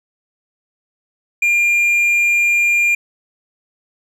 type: tone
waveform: triangle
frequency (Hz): 2400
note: D7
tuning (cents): +37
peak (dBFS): -10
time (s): 1.42-2.95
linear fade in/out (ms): 5
effects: none